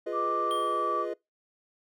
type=chord; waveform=triangle; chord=F half-diminished seventh; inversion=none; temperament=equal; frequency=349.2 / 415.3 / 493.9 / 622.3 Hz; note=F4 / Ab4 / Cb5 / Eb5; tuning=0 / 0 / 0 / 0 cents; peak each=-34 dBFS; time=0.06-1.14 s; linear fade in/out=10 ms
type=tone with pitch glide; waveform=sine; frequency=1174.7 to 1157.9 Hz; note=D6 to D6; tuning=0 to -25 cents; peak=-27 dBFS; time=0.12-1.06 s; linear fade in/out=50 ms; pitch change=-25 cents; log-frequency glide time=0.43-0.59 s
type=tone with exponential decay; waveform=square; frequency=3200 Hz; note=G7; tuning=35 cents sharp; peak=-35 dBFS; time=0.51-1.11 s; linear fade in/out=0 ms; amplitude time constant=130 ms
effects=noise-tail reverb RT60 0.2 s tail -24 dB re dry